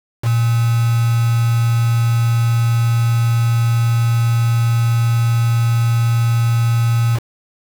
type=tone with quantisation; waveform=sine; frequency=116.54 Hz; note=A#2; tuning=in tune; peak=-12 dBFS; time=0.22-7.2 s; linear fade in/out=50 ms; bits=4; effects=none